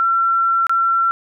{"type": "tone with dropouts", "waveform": "sine", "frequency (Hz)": 1355, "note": "E6", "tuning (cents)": 47, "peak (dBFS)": -13, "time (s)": [0, 1.11], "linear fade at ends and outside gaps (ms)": 0, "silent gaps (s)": [0.668, 0.695], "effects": []}